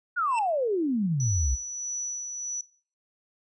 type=exponential sweep; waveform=sine; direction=down; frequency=1497 to 58.27 Hz; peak=-23 dBFS; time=0.16-1.56 s; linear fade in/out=20 ms
type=tone with exponential growth; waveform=45% pulse; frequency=2669 Hz; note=E7; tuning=21 cents sharp; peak=-28 dBFS; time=0.25-0.39 s; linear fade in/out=2 ms; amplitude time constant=30 ms
type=tone with tremolo; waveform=sine; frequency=5920 Hz; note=F#8; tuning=in tune; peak=-29 dBFS; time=1.2-2.61 s; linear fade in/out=2 ms; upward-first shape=sine; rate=1.6 Hz; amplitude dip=40%
effects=noise-tail reverb RT60 0.4 s tail -19 dB re dry + resampled to 22050 Hz